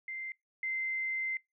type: tone pair in turn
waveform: sine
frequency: 2086 / 2077 Hz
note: C7 / C7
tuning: -6 / -13 cents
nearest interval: unison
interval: 7 cents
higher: first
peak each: -37 / -32 dBFS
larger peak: second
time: 0.08-0.32 / 0.63-1.37 s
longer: second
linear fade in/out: 2 ms
effects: noise-tail reverb RT60 0.2 s tail -25 dB re dry